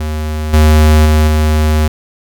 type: tone with level steps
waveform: square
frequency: 77 Hz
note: D#2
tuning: 17 cents flat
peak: -16 / -5 / -7 / -9 dBFS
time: 0-1.88 s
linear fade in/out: 5 ms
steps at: 0.53 / 1.05 / 1.27 s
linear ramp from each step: 10 ms
effects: none